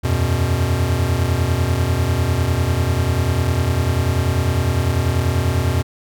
square chord, E suspended second, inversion none, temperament equal, 82.41 / 92.5 / 123.47 Hz, E2 / F#2 / B2, 0 / 0 / 0 cents, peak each -21 dBFS, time 0.03-5.83 s, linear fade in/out 20 ms, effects none

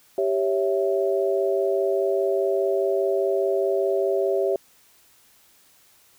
sine chord, C# diminished, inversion second, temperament equal, 392 / 554.4 / 659.3 Hz, G4 / C#5 / E5, 0 / 0 / 0 cents, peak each -22 / -25 / -26 dBFS, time 0.18-4.56 s, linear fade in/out 2 ms, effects white hiss -57 dBFS RMS until 6.18 s

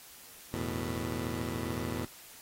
15% pulse chord, E suspended fourth, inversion none, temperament just, 82.41 / 109.88 / 123.61 Hz, E2 / A2 / B2, 0 / -2 / +2 cents, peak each -33 / -33 / -33 dBFS, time 0.54-2.05 s, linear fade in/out 0 ms, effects white hiss -52 dBFS RMS until 2.41 s + AAC 48 kbps

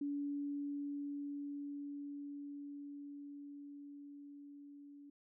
sine tone with level ramp, 286 Hz, D4, 46 cents flat, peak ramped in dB -36 to -53 dBFS, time 0.01-5.1 s, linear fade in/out 5 ms, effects none

